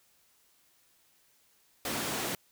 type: high-pass noise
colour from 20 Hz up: pink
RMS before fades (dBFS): -34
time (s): 1.85-2.35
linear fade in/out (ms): 2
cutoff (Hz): 160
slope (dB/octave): 12
effects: white hiss -67 dBFS RMS until 2.51 s